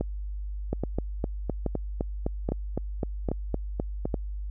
two click trains, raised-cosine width 2 ms, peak -14 / -14 dBFS, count 14 / 6, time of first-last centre 0.73-4.055 / 0.01-4.142 s, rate 3.91 / 1.21 Hz, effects added 50 Hz sine -31 dBFS peak until 4.5 s

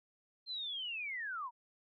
sine linear sweep, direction down, 4186 to 909 Hz, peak -38 dBFS, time 0.46-1.51 s, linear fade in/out 50 ms, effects none

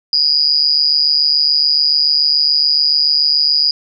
sine tone with amplitude modulation, 4900 Hz, D#8, 27 cents flat, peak -6 dBFS, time 0.13-3.71 s, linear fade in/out 2 ms, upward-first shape sine, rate 147 Hz, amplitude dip 95%, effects none

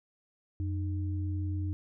sine tone pair together, 90.71 / 305.1 Hz, F#2 / D#4, -34 / -34 cents, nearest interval octave + major sixth, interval 2100 cents, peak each -30 / -40 dBFS, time 0.6-1.73 s, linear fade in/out 0 ms, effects none

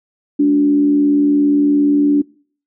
sine tone with frequency modulation, 290 Hz, D4, 22 cents flat, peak -9 dBFS, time 0.39-2.22 s, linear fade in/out 10 ms, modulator 77.3 Hz, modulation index 0.35, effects noise-tail reverb RT60 0.5 s tail -25 dB re dry

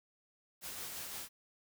white noise with tremolo, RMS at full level -43 dBFS, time 0.61-1.29 s, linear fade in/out 50 ms, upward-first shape sine, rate 5.8 Hz, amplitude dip 25%, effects none

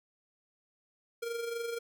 square tone with amplitude modulation, 466.5 Hz, A#4, 1 cent sharp, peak -33 dBFS, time 1.22-1.79 s, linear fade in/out 10 ms, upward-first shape sine, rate 23.8 Hz, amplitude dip 50%, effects none

